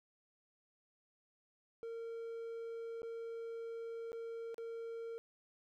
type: tone with dropouts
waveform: triangle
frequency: 459.2 Hz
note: A#4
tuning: 26 cents flat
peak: -40 dBFS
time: 1.83-5.18 s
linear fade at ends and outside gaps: 0 ms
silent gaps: 3.019-3.031 / 4.119-4.13 / 4.544-4.581 s
effects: none